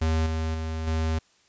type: tone with level steps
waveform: square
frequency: 80 Hz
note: D#2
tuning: 49 cents sharp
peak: -22 / -26 / -29 / -24 dBFS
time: 0.01-1.19 s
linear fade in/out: 10 ms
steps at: 0.26 / 0.54 / 0.87 s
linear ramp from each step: 5 ms
effects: white hiss -62 dBFS RMS until 1.48 s + resampled to 16000 Hz